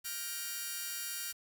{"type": "chord", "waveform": "5% pulse", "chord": "G minor seventh", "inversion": "third", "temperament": "just", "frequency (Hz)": [1411.2, 1568, 1881.6, 2352], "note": ["F6", "G6", "Bb6", "D7"], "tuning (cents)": [18, 0, 16, 2], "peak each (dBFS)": [-32, -35, -35, -37], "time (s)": [0.04, 1.33], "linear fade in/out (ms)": 20, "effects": ["9-bit"]}